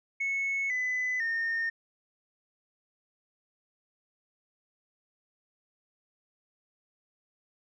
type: tone with pitch steps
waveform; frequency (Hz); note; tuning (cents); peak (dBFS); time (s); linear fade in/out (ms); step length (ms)
sine; 2200 / 2006 / 1828.7; C#7 / B6 / A#6; -14 / +26 / -34; -26; 0.2-1.7; 10; 500
effects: tanh soft clip ceiling -25 dBFS